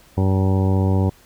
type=harmonic tone; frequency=95.5 Hz; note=G2; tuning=45 cents flat; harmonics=1 / 2 / 3 / 4 / 5 / 6 / 8 / 9 / 10; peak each=-16 / -22 / -26 / -28 / -30 / -32 / -34 / -35 / -36 dBFS; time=0.17-1.1 s; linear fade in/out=10 ms; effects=pink hiss -51 dBFS RMS until 1.25 s